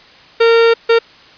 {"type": "tone bursts at uneven times", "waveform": "45% pulse", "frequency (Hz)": 460.3, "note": "A#4", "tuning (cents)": -22, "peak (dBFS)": -7, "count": 2, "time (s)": [[0.4, 0.74], [0.89, 0.99]], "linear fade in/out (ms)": 10, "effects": ["white hiss -42 dBFS RMS until 1.37 s", "resampled to 11025 Hz"]}